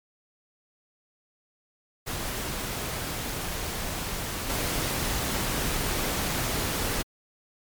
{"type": "noise with level steps", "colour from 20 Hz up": "pink", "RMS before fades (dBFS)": [-32, -28], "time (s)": [2.06, 7.03], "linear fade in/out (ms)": 20, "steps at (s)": 4.49, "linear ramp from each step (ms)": 10, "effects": ["MP3 96 kbps"]}